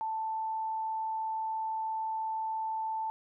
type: tone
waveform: sine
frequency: 883 Hz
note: A5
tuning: 6 cents sharp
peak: -31 dBFS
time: 0.01-3.1 s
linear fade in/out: 0 ms
effects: none